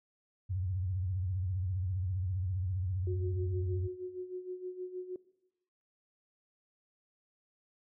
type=tone with vibrato; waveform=sine; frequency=92.5 Hz; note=F#2; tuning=in tune; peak=-31 dBFS; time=0.49-3.88 s; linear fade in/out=20 ms; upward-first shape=triangle; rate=15 Hz; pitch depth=150 cents each way
type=tone with tremolo; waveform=sine; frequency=365.8 Hz; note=F#4; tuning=20 cents flat; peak=-35 dBFS; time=3.07-5.16 s; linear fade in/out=2 ms; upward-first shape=sine; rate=6.4 Hz; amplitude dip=75%
effects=noise-tail reverb RT60 1.0 s tail -21 dB re dry